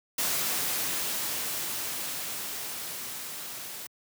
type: noise with level ramp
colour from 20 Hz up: white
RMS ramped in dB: -28 to -40 dBFS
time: 0.18-3.87 s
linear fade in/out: 5 ms
effects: high-pass 100 Hz 12 dB/octave